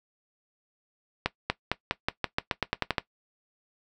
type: accelerating click train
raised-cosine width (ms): 0.3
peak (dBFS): -8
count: 13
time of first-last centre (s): 1.26-2.982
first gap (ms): 240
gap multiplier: 0.9
effects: noise-tail reverb RT60 0.1 s tail -17 dB re dry